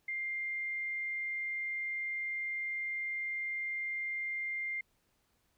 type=tone; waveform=sine; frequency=2100 Hz; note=C7; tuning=6 cents sharp; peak=-34 dBFS; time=0.08-4.81 s; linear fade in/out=5 ms; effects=pink hiss -75 dBFS RMS until 5.57 s